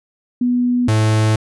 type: tone pair in turn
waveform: sine / 45% pulse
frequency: 245.6 / 108.93 Hz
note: B3 / A2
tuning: -9 / -17 cents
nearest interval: octave + major second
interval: 1408 cents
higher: first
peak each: -13 / -12 dBFS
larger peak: second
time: 0.41-0.88 / 0.88-1.36 s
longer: second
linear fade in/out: 5 ms
effects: resampled to 24000 Hz